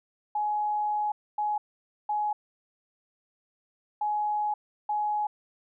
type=tone bursts at uneven times; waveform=sine; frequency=840 Hz; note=G#5; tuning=19 cents sharp; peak=-25 dBFS; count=5; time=0.35-1.12 / 1.38-1.58 / 2.09-2.33 / 4.01-4.54 / 4.89-5.27 s; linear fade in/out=5 ms; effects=none